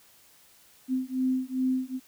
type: beating tone pair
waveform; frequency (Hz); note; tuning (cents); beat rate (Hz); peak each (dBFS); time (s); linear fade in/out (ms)
sine; 257.2 / 259.7; C4 / C4; -30 / -13; 2.5; -28 / -28; 0.88-2; 50
effects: white hiss -58 dBFS RMS until 2.07 s

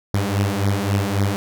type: beating tone pair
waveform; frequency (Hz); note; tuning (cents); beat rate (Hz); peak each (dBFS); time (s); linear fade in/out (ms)
sawtooth; 98 / 101.7; G2 / G#2; 0 / -36; 3.7; -17; 0.14-1.36; 0
effects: none

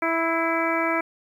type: harmonic tone with a mistuned harmonic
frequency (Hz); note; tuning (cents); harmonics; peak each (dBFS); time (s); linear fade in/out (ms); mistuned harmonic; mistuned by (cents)
329.2; E4; -2; 1 / 2 / 3 / 4 / 5 / 6 / 7; -27 / -27 / -29 / -28 / -32 / -31 / -29; 0.02-1.01; 5; 6; +30
effects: 9-bit

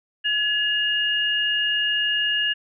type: tone pair together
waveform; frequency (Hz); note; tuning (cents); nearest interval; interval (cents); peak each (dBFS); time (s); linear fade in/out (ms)
sine; 1692.2 / 2846; G#6 / F7; +32 / +32; major sixth; 900; -24 / -21; 0.24-2.54; 20
effects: none

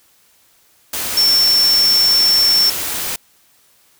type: tone in noise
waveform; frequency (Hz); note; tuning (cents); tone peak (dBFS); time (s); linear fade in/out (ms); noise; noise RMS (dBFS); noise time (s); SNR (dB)
sine; 5420; E8; +47; -10; 1.17-2.7; 5; white; -22; 0.93-3.16; +9
effects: white hiss -54 dBFS RMS until 3.99 s

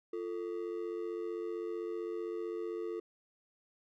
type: ring-modulated tone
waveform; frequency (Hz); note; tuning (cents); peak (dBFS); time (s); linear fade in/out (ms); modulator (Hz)
triangle; 395.2; G4; +14; -31; 0.13-3; 5; 47.8
effects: none

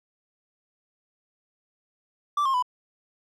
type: tone with pitch steps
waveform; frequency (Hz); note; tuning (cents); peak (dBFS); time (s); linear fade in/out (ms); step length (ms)
triangle; 1168 / 1069 / 996; D6 / C6 / B5; -10 / +37 / +14; -19; 2.37-2.625; 5; 85
effects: none

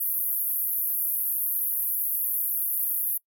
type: band-pass noise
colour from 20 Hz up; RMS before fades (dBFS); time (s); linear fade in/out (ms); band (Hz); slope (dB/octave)
pink; -27; 0-3.18; 10; 11000 to 16000; 96
effects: noise-tail reverb RT60 0.1 s tail -24 dB re dry

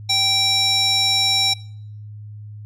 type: tone with band-pass filter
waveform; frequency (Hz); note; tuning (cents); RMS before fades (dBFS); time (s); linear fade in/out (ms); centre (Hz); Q
square; 780; G5; -9; -18; 0.09-1.54; 10; 4700; 8.9
effects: noise-tail reverb RT60 0.6 s tail -23 dB re dry + added 105 Hz sine -33 dBFS peak until 2.65 s

